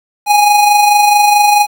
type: tone with amplitude modulation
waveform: square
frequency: 828 Hz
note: G#5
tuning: 5 cents flat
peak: -5 dBFS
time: 0.26-1.67 s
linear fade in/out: 50 ms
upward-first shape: sine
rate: 24.6 Hz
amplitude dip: 40%
effects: 7-bit